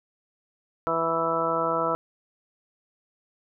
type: harmonic tone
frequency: 164.81 Hz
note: E3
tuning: in tune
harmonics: 1 / 2 / 3 / 4 / 5 / 6 / 7 / 8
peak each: -38 / -34 / -29 / -29 / -39 / -30 / -36 / -27 dBFS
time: 0.87-1.95 s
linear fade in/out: 0 ms
effects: none